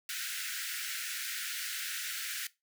pink high-pass noise, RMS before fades -38 dBFS, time 0.09-2.47 s, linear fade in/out 2 ms, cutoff 1400 Hz, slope 96 dB/octave, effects noise-tail reverb RT60 0.2 s tail -18 dB re dry

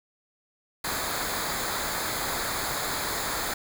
pink noise with comb filter, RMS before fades -30 dBFS, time 0.84-3.54 s, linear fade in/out 5 ms, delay 0.35 ms, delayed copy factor -0.7, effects none

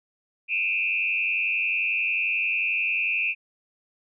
sine tone with frequency modulation, 2531 Hz, D#7, 29 cents sharp, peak -22 dBFS, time 0.48-3.35 s, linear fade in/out 50 ms, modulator 91.2 Hz, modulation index 1.8, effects none

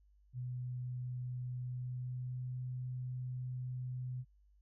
sine tone with pitch glide, 124.9 to 126.42 Hz, B2 to B2, +20 to +41 cents, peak -38 dBFS, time 0.33-4.25 s, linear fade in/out 50 ms, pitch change +21 cents, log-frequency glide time 1.6-2.57 s, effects added 50 Hz sine -64 dBFS peak until 4.61 s

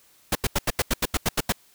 pink noise bursts, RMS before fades -22 dBFS, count 11, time 0.32-1.523 s, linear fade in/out 5 ms, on 33 ms, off 84 ms, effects white hiss -58 dBFS RMS until 1.74 s

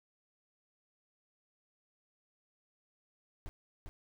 brown noise with echo, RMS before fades -42 dBFS, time 3.46-3.49 s, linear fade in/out 0 ms, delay 400 ms, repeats 1, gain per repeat -3 dB, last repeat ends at 3.89 s, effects none

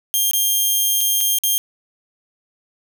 5% pulse tone with dropouts, 3200 Hz, G7, 35 cents sharp, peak -7 dBFS, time 0.14-1.58 s, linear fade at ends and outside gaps 0 ms, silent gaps 0.311-0.334 / 1.008-1.012 / 1.206-1.21 / 1.386-1.436 s, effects 7-bit

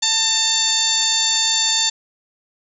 harmonic tone with a mistuned harmonic, 897 Hz, A5, 33 cents sharp, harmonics 1 / 2 / 3 / 4 / 5 / 6 / 7 / 8, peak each -30 / -29 / -31 / -20 / -21 / -31 / -26 / -21 dBFS, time 0.02-1.9 s, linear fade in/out 10 ms, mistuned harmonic 1, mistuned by -36 cents, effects none

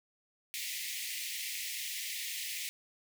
pink high-pass noise, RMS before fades -39 dBFS, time 0.54-2.69 s, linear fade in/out 0 ms, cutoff 1900 Hz, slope 96 dB/octave, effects none

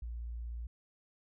sine tone, 58.27 Hz, A#1, in tune, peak -38 dBFS, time 0.02-0.67 s, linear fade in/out 5 ms, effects none

